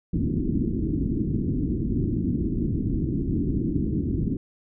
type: low-pass noise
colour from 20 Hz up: white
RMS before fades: -25 dBFS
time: 0.13-4.37 s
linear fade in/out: 5 ms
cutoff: 330 Hz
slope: 48 dB/octave
effects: none